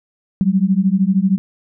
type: beating tone pair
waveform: sine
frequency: 185 / 198 Hz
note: F#3 / G3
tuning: 0 / +18 cents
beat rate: 13 Hz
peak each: -15 dBFS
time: 0.41-1.38 s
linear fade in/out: 0 ms
effects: none